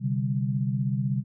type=chord; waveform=sine; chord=C suspended second; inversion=none; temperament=equal; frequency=130.81 / 146.83 / 196 Hz; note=C3 / D3 / G3; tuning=0 / 0 / 0 cents; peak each=-26 / -30 / -29 dBFS; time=0-1.24 s; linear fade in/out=50 ms; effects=none